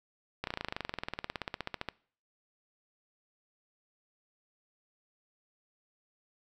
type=slowing click train; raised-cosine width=0.3 ms; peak=-18 dBFS; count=30; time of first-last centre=0.44-1.887 s; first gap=32 ms; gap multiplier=1.03; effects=noise-tail reverb RT60 0.5 s tail -23 dB re dry